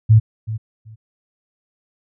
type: tone with echo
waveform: sine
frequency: 110 Hz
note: A2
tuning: in tune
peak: -6 dBFS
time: 0.09-0.2 s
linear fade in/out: 20 ms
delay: 380 ms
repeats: 2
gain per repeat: -15 dB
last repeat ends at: 0.96 s
effects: none